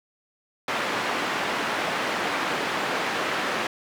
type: band-pass noise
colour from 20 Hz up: white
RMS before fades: -27 dBFS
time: 0.68-3.67 s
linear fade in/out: 2 ms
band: 220 to 1900 Hz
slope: 12 dB/octave
effects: none